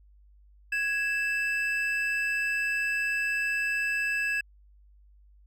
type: tone pair together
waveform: triangle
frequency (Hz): 1661.2 / 2637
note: G#6 / E7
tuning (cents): 0 / 0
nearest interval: minor sixth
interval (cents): 800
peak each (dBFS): -27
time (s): 0.72-4.41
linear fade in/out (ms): 5
effects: added 50 Hz sine -54 dBFS peak until 5.46 s